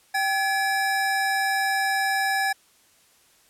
square tone pair together, 779.9 / 1700 Hz, G5 / G#6, -9 / +40 cents, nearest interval octave + minor second, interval 1349 cents, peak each -25 dBFS, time 0.14-2.53 s, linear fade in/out 10 ms, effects white hiss -59 dBFS RMS until 3.49 s + low-pass 12000 Hz 12 dB/octave

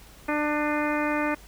harmonic tone with a mistuned harmonic, 298 Hz, D4, 25 cents sharp, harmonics 1 / 2 / 3 / 4 / 5 / 6 / 7 / 8, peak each -27 / -30 / -32 / -33 / -34 / -35 / -35 / -36 dBFS, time 0.28-1.35 s, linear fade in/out 10 ms, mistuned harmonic 8, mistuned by +55 cents, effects added 50 Hz sine -51 dBFS peak until 1.47 s + pink hiss -51 dBFS RMS until 1.47 s

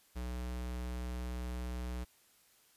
square tone, 61.4 Hz, B1, 9 cents flat, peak -38 dBFS, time 0.15-2.05 s, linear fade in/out 20 ms, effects white hiss -67 dBFS RMS until 2.76 s + resampled to 32000 Hz

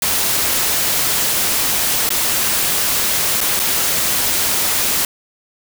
white noise with dropouts, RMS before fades -17 dBFS, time 0.02-5.05 s, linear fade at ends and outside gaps 2 ms, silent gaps 2.091-2.104 / 3.406-3.412 / 3.594-3.598 s, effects none

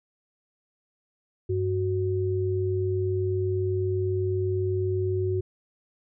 sine tone pair together, 98 / 370 Hz, G2 / F#4, 0 / 0 cents, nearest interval octave + major seventh, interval 2300 cents, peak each -26 dBFS, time 1.49-5.41 s, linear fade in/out 10 ms, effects none

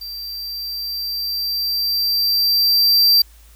square tone with level ramp, 4699 Hz, D8, in tune, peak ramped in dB -29 to -10 dBFS, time 0.01-3.22 s, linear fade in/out 5 ms, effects added 55 Hz sine -44 dBFS peak until 3.55 s + white hiss -52 dBFS RMS until 3.55 s

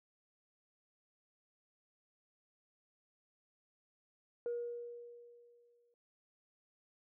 sine tone with exponential decay, 476.7 Hz, A#4, 39 cents sharp, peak -33 dBFS, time 4.46-5.94 s, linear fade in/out 1 ms, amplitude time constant 320 ms, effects tanh soft clip ceiling -32 dBFS

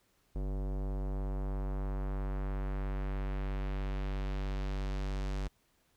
square tone with low-pass filter sweep, 48.46 Hz, G1, 19 cents flat, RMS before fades -35 dBFS, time 0.35-5.48 s, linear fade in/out 10 ms, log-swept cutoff 550 to 6600 Hz, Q 0.93, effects pink hiss -72 dBFS RMS until 5.96 s

